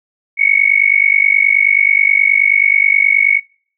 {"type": "tone with amplitude modulation", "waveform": "sine", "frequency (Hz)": 2217, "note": "C#7", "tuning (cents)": 0, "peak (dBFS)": -4, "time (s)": [0.37, 3.41], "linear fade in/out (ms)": 50, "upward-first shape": "sine", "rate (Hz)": 49.4, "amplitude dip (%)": 95, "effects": ["noise-tail reverb RT60 0.5 s tail -26 dB re dry"]}